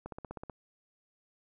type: click train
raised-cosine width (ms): 1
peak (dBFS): -27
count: 8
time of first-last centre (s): 0.06-0.497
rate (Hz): 16
effects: none